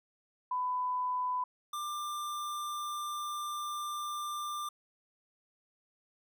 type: tone pair in turn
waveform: sine / square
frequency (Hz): 1000 / 1189.2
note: B5 / D6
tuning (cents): +21 / +21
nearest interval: minor third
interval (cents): 300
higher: second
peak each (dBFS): -30 / -36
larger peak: first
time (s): 0.51-1.44 / 1.73-4.69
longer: second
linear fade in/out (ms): 5
effects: none